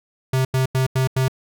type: tone bursts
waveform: square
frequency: 130.81 Hz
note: C3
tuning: in tune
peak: -17 dBFS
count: 5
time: 0.33-1.282 s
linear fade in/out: 5 ms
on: 120 ms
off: 88 ms
effects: none